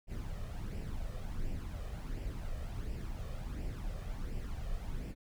brown noise with flanger, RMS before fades -39 dBFS, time 0.07-5.15 s, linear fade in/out 50 ms, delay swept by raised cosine 0.38 to 1.68 ms, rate 1.4 Hz, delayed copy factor +0.55, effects none

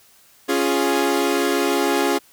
sawtooth chord, Db major, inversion none, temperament equal, 277.2 / 349.2 / 415.3 Hz, Db4 / F4 / Ab4, 0 / 0 / 0 cents, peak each -18 dBFS, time 0.48-2.19 s, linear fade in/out 20 ms, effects white hiss -53 dBFS RMS until 2.32 s

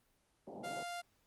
white band-pass noise, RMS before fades -48 dBFS, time 0.47-0.83 s, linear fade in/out 2 ms, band 130 to 790 Hz, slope 48 dB/octave
sawtooth tone, 698.5 Hz, F5, in tune, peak -37 dBFS, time 0.63-1.02 s, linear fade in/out 20 ms
effects pink hiss -75 dBFS RMS until 1.26 s + Opus 24 kbps

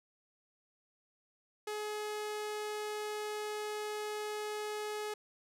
sawtooth tone with low-pass filter, 422.6 Hz, G#4, 30 cents sharp, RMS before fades -39 dBFS, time 1.67-5.14 s, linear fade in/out 5 ms, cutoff 12000 Hz, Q 0.81, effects none

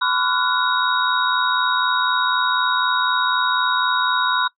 sine tone cluster, 1009 / 1133 / 1389 / 1473 / 3782 Hz, B5 / C#6 / F6 / F#6 / A#7, +37 / +37 / -10 / -8 / +24 cents, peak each -21 / -26 / -25 / -22 / -24 dBFS, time 0.01-4.48 s, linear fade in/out 10 ms, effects noise-tail reverb RT60 0.1 s tail -21 dB re dry

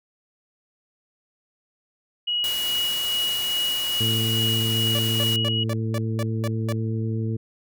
sine tone with tremolo, 2906 Hz, F#7, 32 cents flat, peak -21 dBFS, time 2.27-5.64 s, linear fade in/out 10 ms, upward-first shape sine, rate 2.4 Hz, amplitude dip 30%
white noise, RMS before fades -32 dBFS, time 2.44-5.36 s, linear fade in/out 0 ms
harmonic tone, 111.5 Hz, A2, 23 cents sharp, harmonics 1 / 2 / 3 / 4, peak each -24 / -30 / -34 / -36 dBFS, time 4-7.37 s, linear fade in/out 10 ms
sawtooth tone bursts, 578 Hz, D5, 28 cents flat, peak -24 dBFS, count 8, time 4.95-6.724 s, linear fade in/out 0 ms, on 38 ms, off 210 ms
effects none

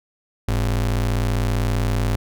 square ring-modulated tone, 77.78 Hz, D#2, in tune, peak -16 dBFS, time 0.48-2.16 s, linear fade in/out 5 ms, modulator 30.1 Hz, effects none

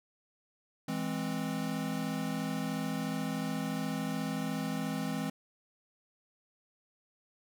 square chord, E augmented, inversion none, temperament equal, 164.81 / 207.7 / 261.6 Hz, E3 / G#3 / B#3, 0 / 0 / 0 cents, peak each -38 / -38 / -37 dBFS, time 0.88-5.3 s, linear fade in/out 5 ms, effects none

